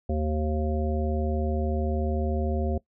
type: harmonic tone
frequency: 76.7 Hz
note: D#2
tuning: 24 cents flat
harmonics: 1 / 3 / 5 / 7 / 9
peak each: -26 / -31 / -33 / -34 / -36 dBFS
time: 0.09-2.78 s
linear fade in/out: 5 ms
effects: noise-tail reverb RT60 0.1 s tail -20 dB re dry